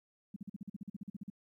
sine tone bursts, 200 Hz, G3, 35 cents sharp, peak -39 dBFS, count 15, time 0.34-1.301 s, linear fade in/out 5 ms, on 23 ms, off 44 ms, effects 13-bit

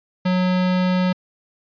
square tone, 183 Hz, F#3, 19 cents flat, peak -17 dBFS, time 0.25-1.13 s, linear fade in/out 10 ms, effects resampled to 11025 Hz

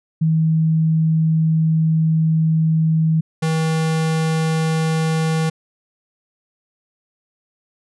sine / square tone pair in turn, 160 / 160 Hz, D#3 / D#3, +49 / +49 cents, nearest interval unison, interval 0 cents, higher neither, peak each -13 / -17 dBFS, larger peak first, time 0.21-3.21 / 3.42-5.5 s, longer first, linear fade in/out 10 ms, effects resampled to 24000 Hz

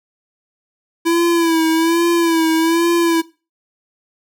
square tone with vibrato, 331.8 Hz, E4, 11 cents sharp, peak -13 dBFS, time 1.05-3.22 s, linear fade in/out 20 ms, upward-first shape sine, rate 1.2 Hz, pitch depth 53 cents each way, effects noise-tail reverb RT60 0.3 s tail -19 dB re dry

